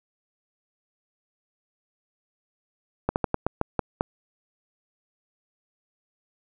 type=slowing click train; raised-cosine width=1 ms; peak=-8 dBFS; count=8; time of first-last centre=3.09-4.009 s; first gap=69 ms; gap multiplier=1.21; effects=none